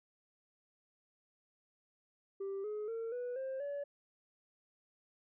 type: tone with pitch steps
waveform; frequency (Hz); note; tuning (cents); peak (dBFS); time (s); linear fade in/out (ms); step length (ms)
sine; 392 / 422.6 / 455.5 / 491 / 529.3 / 570.6; G4 / G#4 / A#4 / B4 / C5 / C#5; 0 / +30 / -40 / -10 / +20 / +50; -35; 2.4-3.84; 10; 240
effects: tanh soft clip ceiling -36 dBFS